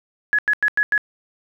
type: tone bursts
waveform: sine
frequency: 1687 Hz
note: G#6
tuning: 27 cents sharp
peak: -14 dBFS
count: 5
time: 0.33-0.978 s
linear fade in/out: 0 ms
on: 56 ms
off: 92 ms
effects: 9-bit